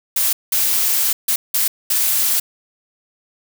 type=noise bursts at uneven times; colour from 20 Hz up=blue; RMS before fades=-17 dBFS; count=5; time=0.16-0.33 / 0.52-1.13 / 1.28-1.36 / 1.54-1.68 / 1.9-2.4 s; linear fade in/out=5 ms; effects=none